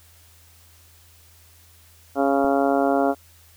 harmonic tone, 138.59 Hz, C#3, in tune, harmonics 2 / 3 / 4 / 5 / 6 / 7 / 8 / 9 / 10, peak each -22 / -25 / -24 / -22 / -29 / -36 / -34 / -38 / -32 dBFS, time 2.15-3.15 s, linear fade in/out 50 ms
clicks, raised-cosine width 2 ms, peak -22 dBFS, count 2, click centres 2.444 / 2.448 s
effects added 83 Hz sine -53 dBFS peak until 3.56 s + white hiss -54 dBFS RMS until 3.56 s

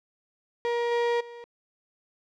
35% pulse tone with level steps, 473.8 Hz, A#4, 28 cents sharp, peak -23 / -21 / -39 dBFS, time 0.65-1.44 s, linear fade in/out 0 ms, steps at 0.91 / 1.2 s, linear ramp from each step 10 ms, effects low-pass 3000 Hz 12 dB/octave

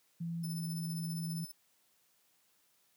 sine tone, 167.8 Hz, E3, 31 cents sharp, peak -35 dBFS, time 0.2-1.45 s, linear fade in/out 10 ms
5% pulse tone with tremolo, 5274 Hz, E8, in tune, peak -38 dBFS, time 0.43-1.52 s, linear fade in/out 10 ms, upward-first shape sine, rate 15 Hz, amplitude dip 60%
effects white hiss -72 dBFS RMS until 2.96 s + high-pass 100 Hz 12 dB/octave

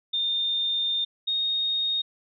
sine tone pair in turn, 3624 / 3715 Hz, A#7 / A#7, -50 / -7 cents, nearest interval unison, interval 43 cents, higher second, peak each -23 dBFS, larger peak neither, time 0.13-1.05 / 1.27-2.02 s, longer first, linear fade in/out 10 ms, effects none

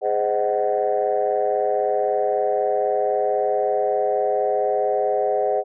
sine chord, Ab dominant seventh, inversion none, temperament just, 415.3 / 519.1 / 623 / 747.5 Hz, Ab4 / C5 / Eb5 / Gb5, 0 / -14 / +2 / +17 cents, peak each -23 dBFS, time 0.01-5.64 s, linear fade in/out 50 ms, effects tanh soft clip ceiling -10 dBFS

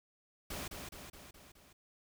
pink noise with echo, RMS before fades -42 dBFS, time 0.5-0.68 s, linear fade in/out 5 ms, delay 210 ms, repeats 5, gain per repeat -4 dB, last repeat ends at 1.73 s, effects none

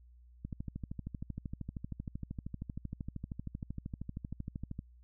click train, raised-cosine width 5 ms, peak -27 dBFS, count 57, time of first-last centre 0.45-4.791 s, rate 12.9 Hz, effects added 60 Hz sine -56 dBFS peak until 5.03 s

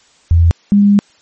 sine tone pair in turn, 84 / 202.8 Hz, E2 / G#3, +33 / -41 cents, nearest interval octave + minor third, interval 1526 cents, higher second, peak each -5 dBFS, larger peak neither, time 0.31-0.51 / 0.72-0.99 s, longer second, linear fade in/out 0 ms, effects white hiss -50 dBFS RMS until 1.21 s + MP3 32 kbps

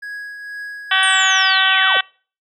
triangle tone with tremolo, 1661.2 Hz, G#6, in tune, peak -24 dBFS, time 0.02-1.42 s, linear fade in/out 10 ms, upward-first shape triangle, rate 2.1 Hz, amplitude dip 45%
harmonic tone, 381 Hz, G4, 49 cents flat, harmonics 2 / 3 / 4 / 5 / 6 / 7 / 8 / 9 / 10, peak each -24 / -22 / -17 / -20 / -27 / -24 / -20 / -21 / -30 dBFS, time 0.91-2.01 s, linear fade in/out 5 ms
sine linear sweep, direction down, 8870 to 444 Hz, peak -23 dBFS, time 1.03-1.97 s, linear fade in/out 0 ms
effects noise-tail reverb RT60 0.4 s tail -25 dB re dry

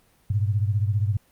sine beating tone pair, 100.6 / 115.6 Hz, G2 / A#2, +45 / -14 cents, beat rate 15 Hz, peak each -21 / -26 dBFS, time 0.3-1.17 s, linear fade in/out 5 ms, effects pink hiss -61 dBFS RMS until 1.31 s + Opus 32 kbps

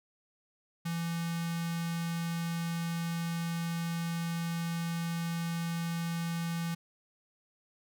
square tone with notch filter, 167.9 Hz, E3, 32 cents sharp, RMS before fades -34 dBFS, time 0.85-6.75 s, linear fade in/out 10 ms, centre 440 Hz, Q 0.57, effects none

